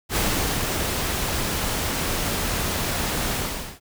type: noise with ADSR envelope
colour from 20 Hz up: pink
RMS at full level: -22 dBFS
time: 0.09-3.8 s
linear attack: 71 ms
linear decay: 440 ms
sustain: -3 dB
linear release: 440 ms
effects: none